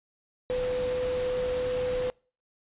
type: tone in noise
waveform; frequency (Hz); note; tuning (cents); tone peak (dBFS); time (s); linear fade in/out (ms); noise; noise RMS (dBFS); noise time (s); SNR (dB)
sine; 502; B4; +28; -26; 0.5-2.1; 0; pink; -38; 0.5-2.1; +9
effects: noise-tail reverb RT60 0.4 s tail -26 dB re dry + resampled to 8000 Hz